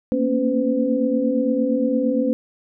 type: tone cluster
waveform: sine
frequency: 229 / 237.7 / 275.7 / 508 Hz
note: A#3 / A#3 / C#4 / B4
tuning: -31 / +34 / -9 / +49 cents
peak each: -26 / -23 / -21 / -22 dBFS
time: 0.12-2.33 s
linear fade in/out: 0 ms
effects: none